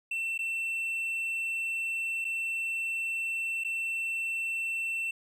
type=tone with dropouts; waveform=triangle; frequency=2690 Hz; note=E7; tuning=34 cents sharp; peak=-28 dBFS; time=0.11-5.11 s; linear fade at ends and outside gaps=5 ms; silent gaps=0.378-0.389 / 2.245-2.249 / 3.638-3.646 s; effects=none